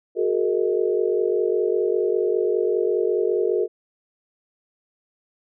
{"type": "tone cluster", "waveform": "sine", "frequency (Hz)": [366.9, 416.5, 461.6, 629], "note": ["F#4", "G#4", "A#4", "D#5"], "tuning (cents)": [-15, 5, -17, 19], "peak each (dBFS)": [-23, -23, -23, -32], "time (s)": [0.15, 3.68], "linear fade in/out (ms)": 50, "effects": []}